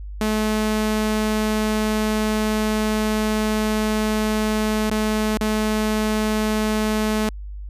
sawtooth tone with dropouts, 215.4 Hz, A3, 37 cents flat, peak -15 dBFS, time 0.21-7.29 s, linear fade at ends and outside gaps 2 ms, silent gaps 4.898-4.911 / 5.373-5.41 s, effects added 50 Hz sine -30 dBFS peak until 7.69 s + resampled to 32000 Hz

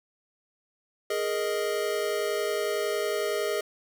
square chord, Ab suspended second, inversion none, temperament equal, 415.3 / 466.2 / 622.3 Hz, Ab4 / Bb4 / Eb5, 0 / 0 / 0 cents, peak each -30 / -33 / -32 dBFS, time 1.1-3.61 s, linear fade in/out 5 ms, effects none

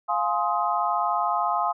sine chord, F minor seventh, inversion none, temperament just, 698.5 / 838.1 / 1047.7 / 1257.2 Hz, F5 / Ab5 / C6 / Eb6, 0 / +16 / +2 / +18 cents, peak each -27 dBFS, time 0.08-1.73 s, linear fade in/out 20 ms, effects none

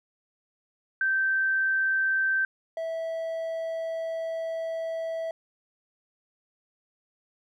sine / triangle tone pair in turn, 1556 / 654.2 Hz, G6 / E5, -13 / -13 cents, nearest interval octave + minor third, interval 1500 cents, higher first, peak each -22 / -27 dBFS, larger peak first, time 1.01-2.45 / 2.77-5.31 s, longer second, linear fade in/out 2 ms, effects none

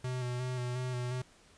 square tone with vibrato, 125.2 Hz, B2, 24 cents sharp, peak -34 dBFS, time 0.04-1.22 s, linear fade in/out 5 ms, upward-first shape square, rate 2.8 Hz, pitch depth 24 cents each way, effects pink hiss -61 dBFS RMS until 1.57 s + resampled to 22050 Hz

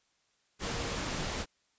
sine tone in noise, 470 Hz, A#4, 14 cents sharp, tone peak -44 dBFS, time 0.64-0.98 s, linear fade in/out 50 ms, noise pink, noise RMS -35 dBFS, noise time 0.59-1.46 s, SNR -12 dB, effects white hiss -73 dBFS RMS until 1.78 s + resampled to 16000 Hz

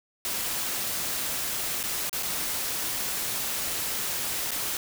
white noise with dropouts, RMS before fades -30 dBFS, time 0.25-4.77 s, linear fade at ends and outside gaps 1 ms, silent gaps 1.83-1.837 / 2.095-2.129 / 2.226-2.231 / 4.508-4.516 s, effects none

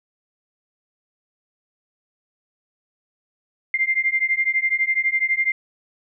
sine beating tone pair, 2093 / 2105 Hz, C7 / C7, 0 / +10 cents, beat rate 12 Hz, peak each -21 / -21 dBFS, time 3.74-5.52 s, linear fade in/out 2 ms, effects none

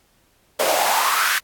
pink noise with high-pass filter sweep, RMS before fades -19 dBFS, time 0.59-1.39 s, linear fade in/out 10 ms, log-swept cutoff 510 to 1700 Hz, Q 4.3, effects pink hiss -60 dBFS RMS until 1.43 s + AAC 64 kbps

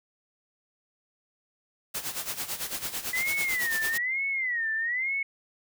white noise with tremolo, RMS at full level -31 dBFS, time 1.94-3.98 s, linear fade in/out 10 ms, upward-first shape sine, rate 9 Hz, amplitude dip 75%
sine tone with vibrato, 1975.5 Hz, B6, in tune, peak -26 dBFS, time 3.13-5.23 s, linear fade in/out 5 ms, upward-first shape sine, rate 1.1 Hz, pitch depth 190 cents each way
effects none

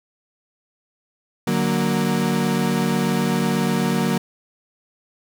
35% pulse chord, D augmented, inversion none, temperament equal, 146.83 / 185 / 233.1 Hz, D3 / F#3 / A#3, 0 / 0 / 0 cents, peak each -24 / -20 / -20 dBFS, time 1.47-4.18 s, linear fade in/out 5 ms, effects none

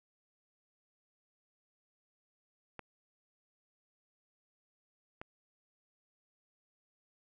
clicks, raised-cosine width 0.5 ms, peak -28 dBFS, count 2, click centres 2.793 / 5.215 s, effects none

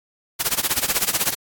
white noise with tremolo, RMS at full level -18 dBFS, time 0.39-1.35 s, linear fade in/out 20 ms, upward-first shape sine, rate 16 Hz, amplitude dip 90%, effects AAC 64 kbps

